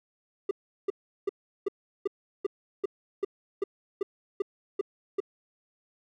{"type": "tone bursts", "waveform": "triangle", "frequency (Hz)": 397, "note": "G4", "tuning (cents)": 22, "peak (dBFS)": -22, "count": 13, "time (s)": [0.49, 5.203], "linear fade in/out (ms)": 5, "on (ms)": 21, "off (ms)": 370, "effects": []}